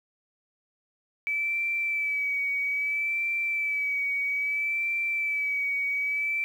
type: tone with vibrato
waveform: sine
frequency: 2300 Hz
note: D7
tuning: 37 cents flat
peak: -25 dBFS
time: 1.27-6.44 s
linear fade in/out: 0 ms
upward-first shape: sine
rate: 0.61 Hz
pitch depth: 35 cents each way
effects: 9-bit